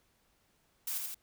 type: noise with echo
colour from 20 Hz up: blue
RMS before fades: -36 dBFS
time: 0.87-0.98 s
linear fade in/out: 5 ms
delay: 83 ms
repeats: 2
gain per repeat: -3 dB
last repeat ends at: 1.146 s
effects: pink hiss -72 dBFS RMS until 1.22 s